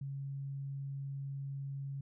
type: tone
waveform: sine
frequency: 138.1 Hz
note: C#3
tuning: 6 cents flat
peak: -38 dBFS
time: 0.01-2.01 s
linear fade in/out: 5 ms
effects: none